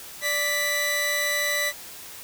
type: tone pair together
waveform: sawtooth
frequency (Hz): 587.3 / 1976.7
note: D5 / B6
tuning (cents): 0 / +1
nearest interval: octave + major sixth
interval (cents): 2101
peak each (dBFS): -26 / -20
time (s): 0.21-1.73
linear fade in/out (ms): 50
effects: white hiss -41 dBFS RMS until 2.23 s